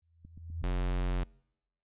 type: tone with exponential growth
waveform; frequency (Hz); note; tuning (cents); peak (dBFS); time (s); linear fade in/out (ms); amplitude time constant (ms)
sine; 83; E2; +12; -32; 0.02-0.62; 5; 130
type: click train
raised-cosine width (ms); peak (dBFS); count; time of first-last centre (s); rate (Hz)
5; -38; 4; 0.25-0.627; 7.95
type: tone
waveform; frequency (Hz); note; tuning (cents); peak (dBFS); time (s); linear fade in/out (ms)
square; 44.95; F#1; -49; -29; 0.63-1.24; 10
effects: noise-tail reverb RT60 0.8 s tail -26 dB re dry + resampled to 8000 Hz